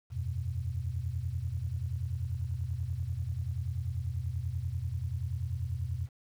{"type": "chord", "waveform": "sine", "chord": "E suspended second", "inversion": "none", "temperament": "just", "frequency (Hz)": [82.41, 92.71, 123.61], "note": ["E2", "F#2", "B2"], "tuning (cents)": [0, 4, 2], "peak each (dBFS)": [-36, -36, -36], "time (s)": [0.1, 6.09], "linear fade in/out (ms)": 50, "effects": ["10-bit"]}